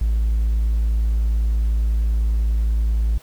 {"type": "tone", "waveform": "triangle", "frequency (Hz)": 55.1, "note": "A1", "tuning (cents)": 3, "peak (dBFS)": -13, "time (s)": [0.01, 3.18], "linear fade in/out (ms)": 5, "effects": ["tanh soft clip ceiling -11 dBFS", "pink hiss -49 dBFS RMS until 3.22 s"]}